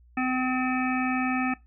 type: harmonic tone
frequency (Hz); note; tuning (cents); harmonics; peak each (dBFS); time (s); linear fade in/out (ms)
256; C4; -38; 1 / 3 / 5 / 7 / 9 / 10; -26 / -31 / -33 / -34 / -36 / -36; 0.17-1.54; 5
effects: noise-tail reverb RT60 0.2 s tail -20 dB re dry + added 60 Hz sine -53 dBFS peak until 1.66 s